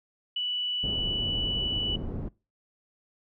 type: tone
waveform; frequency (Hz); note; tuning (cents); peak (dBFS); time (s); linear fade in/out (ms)
sine; 2960; F#7; 0; -27; 0.36-1.96; 5
type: low-pass noise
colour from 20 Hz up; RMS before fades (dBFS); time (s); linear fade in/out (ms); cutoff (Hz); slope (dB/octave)
pink; -34; 0.83-2.29; 10; 380; 12
effects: noise-tail reverb RT60 0.3 s tail -23 dB re dry